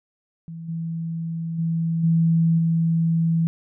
sine tone with level steps, 164.81 Hz, E3, in tune, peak -32 / -25 / -20 / -15 / -17 dBFS, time 0.48-3.47 s, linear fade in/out 0 ms, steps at 0.68 / 1.58 / 2.03 / 2.58 s, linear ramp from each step 10 ms, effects none

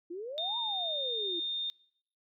sine exponential two-way sweep, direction up then down, 329.6 to 971 to 329.6 Hz, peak -37 dBFS, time 0.1-1.4 s, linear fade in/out 10 ms, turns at 0.58 s
sine tone, 3641 Hz, A#7, 41 cents flat, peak -32 dBFS, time 0.38-1.7 s, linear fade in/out 0 ms
effects noise-tail reverb RT60 0.7 s tail -23 dB re dry

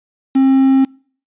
triangle tone with quantisation, 267 Hz, C4, 35 cents sharp, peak -6 dBFS, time 0.35-0.85 s, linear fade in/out 10 ms, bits 5, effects noise-tail reverb RT60 0.5 s tail -26 dB re dry + resampled to 8000 Hz

